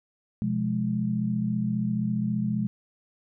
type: chord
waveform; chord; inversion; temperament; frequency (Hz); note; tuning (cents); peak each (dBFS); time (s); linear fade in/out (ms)
sine; F diminished; second; just; 125.72 / 174.61 / 209.5; Cb3 / F3 / Ab3; +31 / 0 / +15; -30 / -31 / -26; 0.42-2.67; 0
effects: none